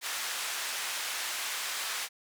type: band-pass noise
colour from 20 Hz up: pink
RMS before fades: -35 dBFS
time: 0.01-2.09 s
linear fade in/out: 50 ms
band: 1300 to 12000 Hz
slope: 12 dB/octave
effects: none